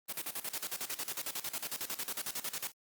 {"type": "noise with tremolo", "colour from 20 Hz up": "white", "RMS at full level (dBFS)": -37, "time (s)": [0.08, 2.72], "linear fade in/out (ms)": 20, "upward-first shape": "square", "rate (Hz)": 11, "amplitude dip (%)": 80, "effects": ["high-pass 150 Hz 12 dB/octave", "Opus 24 kbps"]}